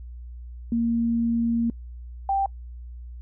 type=tone pair in turn; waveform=sine; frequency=232.3 / 785.2 Hz; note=A#3 / G5; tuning=-6 / +3 cents; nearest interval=octave + major sixth; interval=2109 cents; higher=second; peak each=-20 dBFS; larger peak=neither; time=0.72-1.7 / 2.29-2.46 s; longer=first; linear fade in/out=2 ms; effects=noise-tail reverb RT60 0.1 s tail -26 dB re dry + added 60 Hz sine -36 dBFS peak until 3.21 s